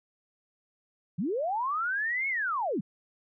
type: linear two-way sweep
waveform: sine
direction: up then down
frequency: 144.6 to 2217 to 144.6 Hz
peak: -27 dBFS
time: 1.18-2.81 s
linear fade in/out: 10 ms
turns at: 2.28 s
effects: none